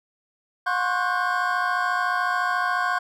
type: tone cluster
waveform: triangle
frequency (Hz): 720 / 1051 / 1105 / 1471 / 1580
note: F#5 / C6 / C#6 / F#6 / G6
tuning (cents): -47 / +7 / -6 / -11 / +13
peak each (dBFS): -26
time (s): 0.66-2.99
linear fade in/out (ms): 10
effects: none